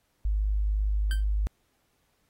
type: tone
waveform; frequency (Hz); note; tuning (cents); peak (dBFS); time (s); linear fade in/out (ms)
sine; 51.4; G#1; -17; -23; 0.25-1.47; 0
type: tone with exponential decay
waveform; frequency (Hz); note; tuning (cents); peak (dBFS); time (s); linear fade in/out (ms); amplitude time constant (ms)
25% pulse; 1560; G6; -9; -27; 1.11-1.24; 1; 28
effects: pink hiss -72 dBFS RMS until 2.29 s + AAC 48 kbps